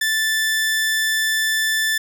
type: tone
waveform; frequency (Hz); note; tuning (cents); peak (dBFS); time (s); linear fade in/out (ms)
sawtooth; 1760; A6; 0; -14; 0.01-1.98; 5
effects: none